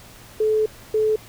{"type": "tone pair in turn", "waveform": "sine", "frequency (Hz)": [432.4, 432.4], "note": ["A4", "A4"], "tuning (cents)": [-30, -30], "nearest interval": "unison", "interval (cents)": 0, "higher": "neither", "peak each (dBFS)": -16, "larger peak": "neither", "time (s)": [[0.4, 0.66], [0.94, 1.16]], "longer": "first", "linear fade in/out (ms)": 5, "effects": ["added 113 Hz sine -51 dBFS peak until 1.28 s", "pink hiss -45 dBFS RMS until 1.28 s"]}